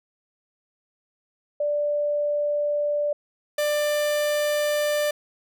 sine / 45% pulse tone pair in turn, 587.3 / 593.1 Hz, D5 / D5, 0 / +17 cents, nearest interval unison, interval 17 cents, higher second, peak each -21 dBFS, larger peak neither, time 1.6-3.13 / 3.58-5.11 s, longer neither, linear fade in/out 5 ms, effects none

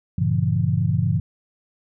sine chord, G diminished seventh, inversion none, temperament just, 98 / 117.6 / 141.12 / 169.34 Hz, G2 / Bb2 / Db3 / Fb3, 0 / +16 / +31 / +47 cents, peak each -23 dBFS, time 0.18-1.2 s, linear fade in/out 5 ms, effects none

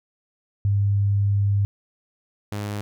sine / sawtooth tone pair in turn, 100.6 / 103.25 Hz, G2 / G#2, +45 / -10 cents, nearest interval unison, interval 45 cents, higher second, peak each -17 / -23 dBFS, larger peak first, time 0.65-1.65 / 2.52-2.81 s, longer first, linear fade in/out 0 ms, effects none

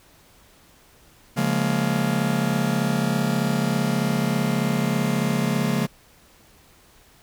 45% pulse chord, Bb minor seventh, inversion first, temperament just, 139.85 / 174.81 / 209.8 / 233.1 Hz, Db3 / F3 / Ab3 / Bb3, +16 / +2 / +18 / 0 cents, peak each -26 dBFS, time 1.36-5.87 s, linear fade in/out 20 ms, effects pink hiss -54 dBFS RMS until 7.22 s

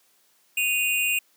square tone pair together, 2489 / 2779 Hz, D#7 / F7, 0 / -9 cents, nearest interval major second, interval 191 cents, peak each -25 dBFS, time 0.57-1.19 s, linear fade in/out 5 ms, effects white hiss -63 dBFS RMS until 1.36 s + high-pass 200 Hz 12 dB/octave

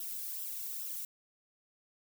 violet noise with flanger, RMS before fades -40 dBFS, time 0-1.05 s, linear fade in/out 2 ms, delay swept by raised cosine 0.44 to 1.64 ms, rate 2.4 Hz, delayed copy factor -0.6, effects none

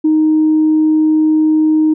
sine tone, 311.1 Hz, D#4, in tune, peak -7 dBFS, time 0.04-1.94 s, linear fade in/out 10 ms, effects tanh soft clip ceiling -4 dBFS

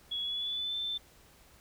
sine tone with pitch glide, 3361 to 3544 Hz, G#7 to A7, +20 to +12 cents, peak -32 dBFS, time 0.11-0.98 s, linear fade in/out 10 ms, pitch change +92 cents, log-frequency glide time 0.22-0.76 s, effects added 60 Hz sine -66 dBFS peak until 1.6 s + pink hiss -60 dBFS RMS until 1.6 s

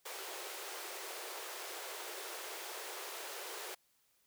pink high-pass noise, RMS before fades -45 dBFS, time 0.05-3.75 s, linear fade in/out 10 ms, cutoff 350 Hz, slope 96 dB/octave, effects white hiss -74 dBFS RMS until 4.26 s

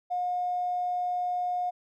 triangle tone with tanh clipping, 718 Hz, F5, 48 cents sharp, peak -26 dBFS, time 0.1-1.71 s, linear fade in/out 20 ms, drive 2 dB, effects none

